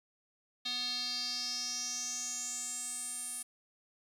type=tone with band-pass filter sweep; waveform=square; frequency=246.8 Hz; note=B3; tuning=1 cent flat; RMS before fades=-38 dBFS; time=0.65-3.43 s; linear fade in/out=10 ms; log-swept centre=3900 to 9700 Hz; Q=7; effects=11-bit